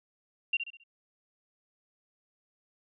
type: tone with echo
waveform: sine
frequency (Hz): 2768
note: F7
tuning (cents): -16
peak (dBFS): -24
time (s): 0.53-0.57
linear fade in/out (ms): 5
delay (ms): 67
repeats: 4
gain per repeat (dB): -8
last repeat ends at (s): 0.838
effects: none